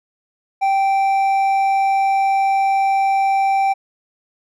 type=tone with hard clipping; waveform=sine; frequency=781 Hz; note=G5; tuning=7 cents flat; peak=-15 dBFS; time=0.61-3.74 s; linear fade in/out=20 ms; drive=5 dB; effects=none